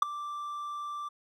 triangle tone with ADSR envelope, 1174.7 Hz, D6, in tune, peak -13 dBFS, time 0.02-1.09 s, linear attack 5 ms, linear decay 7 ms, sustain -20 dB, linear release 13 ms, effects none

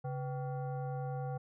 sine tone with frequency modulation, 137.6 Hz, C#3, 12 cents flat, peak -35 dBFS, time 0.04-1.38 s, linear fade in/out 10 ms, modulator 635 Hz, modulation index 0.83, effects none

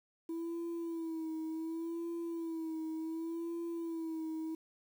sine tone with vibrato, 328.2 Hz, E4, 8 cents flat, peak -34 dBFS, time 0.29-4.55 s, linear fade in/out 5 ms, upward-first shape sine, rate 0.68 Hz, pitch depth 53 cents each way, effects tanh soft clip ceiling -35 dBFS + 10-bit

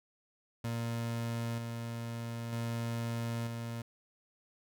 30% pulse tone with tremolo, 116.5 Hz, A#2, 1 cent flat, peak -31 dBFS, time 0.64-3.82 s, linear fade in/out 5 ms, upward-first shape square, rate 0.53 Hz, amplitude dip 35%, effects none

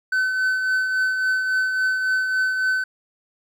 triangle tone with tremolo, 1519 Hz, F#6, 45 cents sharp, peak -15 dBFS, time 0.12-2.84 s, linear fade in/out 5 ms, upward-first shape triangle, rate 3.6 Hz, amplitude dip 45%, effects none

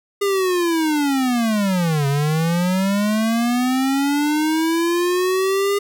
square linear two-way sweep, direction down then up, 406.6 to 137.4 to 406.6 Hz, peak -17 dBFS, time 0.21-5.79 s, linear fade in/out 10 ms, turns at 2.07 s, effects none

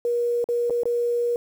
sine tone with dropouts, 477.3 Hz, A#4, 41 cents sharp, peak -20 dBFS, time 0.05-1.36 s, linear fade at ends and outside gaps 1 ms, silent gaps 0.442-0.488 / 0.698-0.705 / 0.834-0.855 s, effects 8-bit

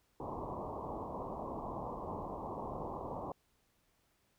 white low-pass noise, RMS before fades -42 dBFS, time 0.2-3.32 s, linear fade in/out 2 ms, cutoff 1100 Hz, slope 96 dB/octave, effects pink hiss -75 dBFS RMS until 4.38 s

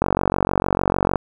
click train, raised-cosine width 1 ms, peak -3 dBFS, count 54, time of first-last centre 0.02-1.157 s, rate 46.6 Hz, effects 7-bit

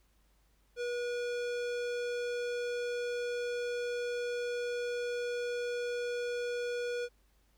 sine tone with hard clipping, 483.7 Hz, B4, 36 cents flat, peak -35 dBFS, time 0.76-7.09 s, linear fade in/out 50 ms, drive 18 dB, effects added 50 Hz sine -67 dBFS peak until 7.57 s + pink hiss -73 dBFS RMS until 7.57 s

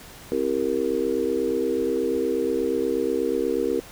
sine chord, C dominant seventh, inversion none, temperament equal with one note detuned, 261.6 / 329.6 / 397.9 / 466.2 Hz, C4 / E4 / G4 / Bb4, 0 / 0 / +26 / 0 cents, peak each -29 / -28 / -26 / -25 dBFS, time 0.32-3.8 s, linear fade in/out 0 ms, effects pink hiss -44 dBFS RMS until 3.91 s

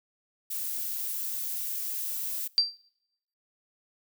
violet noise, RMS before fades -33 dBFS, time 0.5-2.48 s, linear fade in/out 10 ms
sine tone with exponential decay, 4699 Hz, D8, in tune, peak -15 dBFS, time 2.58-2.77 s, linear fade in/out 0 ms, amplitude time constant 40 ms
effects noise-tail reverb RT60 0.8 s tail -25 dB re dry

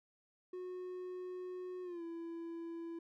triangle tone with pitch glide, 364.8 to 334.5 Hz, F#4 to E4, -24 to +25 cents, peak -40 dBFS, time 0.53-2.99 s, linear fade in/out 5 ms, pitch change -151 cents, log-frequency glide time 1.83-2.03 s, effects none

